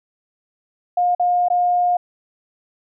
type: tone with dropouts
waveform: sine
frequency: 712 Hz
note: F5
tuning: 33 cents sharp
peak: -14 dBFS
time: 0.97-1.97 s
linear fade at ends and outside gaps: 5 ms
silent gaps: 1.15-1.196 / 1.485-1.501 s
effects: none